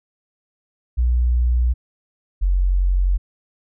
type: tone pair in turn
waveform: sine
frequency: 60.5 / 45.76 Hz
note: B1 / F#1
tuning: -35 / -18 cents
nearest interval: perfect fourth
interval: 483 cents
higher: first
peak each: -14 dBFS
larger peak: neither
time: 0.97-1.74 / 2.41-3.18 s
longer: neither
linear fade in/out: 20 ms
effects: none